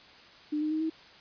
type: tone with pitch steps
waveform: sine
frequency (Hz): 300 / 306.5 / 313.1 / 319.9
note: D4 / D#4 / D#4 / D#4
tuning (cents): +37 / -26 / +11 / +48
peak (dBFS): -27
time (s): 0.52-0.9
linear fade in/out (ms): 10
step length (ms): 95
effects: white hiss -53 dBFS RMS until 1.2 s + resampled to 11025 Hz